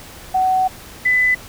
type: tone pair in turn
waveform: sine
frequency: 750 / 2002 Hz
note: F#5 / B6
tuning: +23 / +23 cents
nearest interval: octave + perfect fourth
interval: 1700 cents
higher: second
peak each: -13 / -12 dBFS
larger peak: second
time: 0.34-0.68 / 1.05-1.35 s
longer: first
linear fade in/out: 10 ms
effects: pink hiss -38 dBFS RMS until 1.48 s